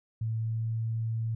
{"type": "tone with pitch glide", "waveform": "sine", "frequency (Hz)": [111.9, 112.94], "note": ["A2", "A2"], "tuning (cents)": [30, 46], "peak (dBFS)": -28, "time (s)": [0.21, 1.35], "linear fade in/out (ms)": 5, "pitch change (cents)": 16, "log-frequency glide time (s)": [0.36, 0.76], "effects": []}